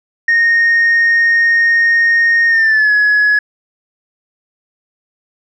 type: tone with pitch glide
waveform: sine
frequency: 1852 to 1688.5 Hz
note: A#6 to G#6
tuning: -12 to +28 cents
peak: -6 dBFS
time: 0.28-3.39 s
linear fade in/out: 5 ms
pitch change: -160 cents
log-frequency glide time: 2.48-2.92 s
effects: tanh soft clip ceiling -6 dBFS